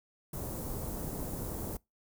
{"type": "band-stop noise", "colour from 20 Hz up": "pink", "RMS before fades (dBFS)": -38, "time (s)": [0.33, 1.77], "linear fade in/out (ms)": 5, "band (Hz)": [670, 11000], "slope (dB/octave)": 12, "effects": ["noise-tail reverb RT60 0.2 s tail -24 dB re dry"]}